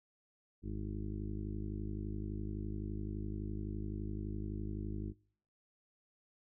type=harmonic tone; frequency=51.8 Hz; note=G#1; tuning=4 cents flat; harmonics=1 / 2 / 3 / 4 / 5 / 6 / 7 / 8; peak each=-41 / -43 / -51 / -45 / -57 / -47 / -51 / -59 dBFS; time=0.62-5.14 s; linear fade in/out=50 ms; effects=noise-tail reverb RT60 0.6 s tail -26 dB re dry